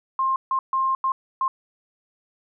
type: tone bursts at uneven times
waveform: sine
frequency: 1060 Hz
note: C6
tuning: 22 cents sharp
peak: -19 dBFS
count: 5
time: 0.19-0.36 / 0.51-0.59 / 0.73-0.95 / 1.04-1.12 / 1.41-1.48 s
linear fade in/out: 2 ms
effects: none